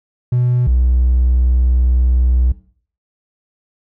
triangle tone pair in turn, 123.47 / 62.13 Hz, B2 / B1, 0 / +11 cents, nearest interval octave, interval 1189 cents, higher first, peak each -9 / -7 dBFS, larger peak second, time 0.32-0.67 / 0.67-2.52 s, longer second, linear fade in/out 5 ms, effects noise-tail reverb RT60 0.5 s tail -19 dB re dry + tanh soft clip ceiling -5 dBFS

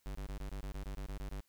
square tone bursts, 49 Hz, G1, in tune, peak -40 dBFS, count 12, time 0.06-1.404 s, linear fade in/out 0 ms, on 90 ms, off 24 ms, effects white hiss -75 dBFS RMS until 1.48 s

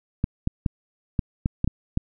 clicks, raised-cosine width 5 ms, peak -9 dBFS, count 8, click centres 0.241 / 0.474 / 0.662 / 1.192 / 1.459 / 1.644 / 1.676 / 1.974 s, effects none

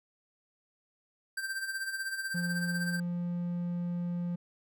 square tone with tremolo, 1568 Hz, G6, in tune, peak -32 dBFS, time 1.37-3 s, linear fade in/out 5 ms, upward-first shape sine, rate 16 Hz, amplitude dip 60%
triangle tone, 174.61 Hz, F3, in tune, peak -29 dBFS, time 2.34-4.36 s, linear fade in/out 10 ms
effects none

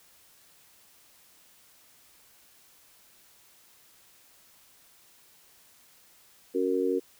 sine chord, F# major, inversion second, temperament just, 277.5 / 370 / 462.5 Hz, C#4 / F#4 / A#4, +2 / 0 / -14 cents, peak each -30 / -28 / -28 dBFS, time 6.54-7 s, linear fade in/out 20 ms, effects white hiss -59 dBFS RMS until 7.19 s

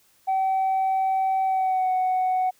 sine tone with pitch glide, 765 to 742.8 Hz, G5 to F#5, -42 to +7 cents, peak -18 dBFS, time 0.27-2.51 s, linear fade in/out 20 ms, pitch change -51 cents, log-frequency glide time 1.45-1.91 s, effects tanh soft clip ceiling -18 dBFS + white hiss -61 dBFS RMS until 2.59 s

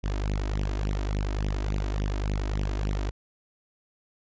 sawtooth tone with flanger, 50.5 Hz, G#1, 48 cents flat, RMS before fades -28 dBFS, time 0.03-3.11 s, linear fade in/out 20 ms, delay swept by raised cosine 0.32 to 3.22 ms, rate 3.5 Hz, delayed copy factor +0.85, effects resampled to 16000 Hz

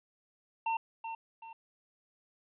square tone with echo, 905 Hz, A5, 48 cents sharp, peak -30 dBFS, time 0.66-0.77 s, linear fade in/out 5 ms, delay 380 ms, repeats 2, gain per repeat -8 dB, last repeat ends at 1.53 s, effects resampled to 8000 Hz + 12-bit

